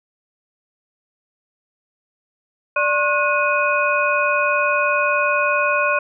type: tone cluster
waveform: sine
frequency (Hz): 588 / 1081 / 1458 / 2499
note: D5 / C#6 / F#6 / D#7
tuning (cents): +2 / -44 / -26 / +7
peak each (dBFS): -21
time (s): 2.76-5.99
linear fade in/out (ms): 5
effects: none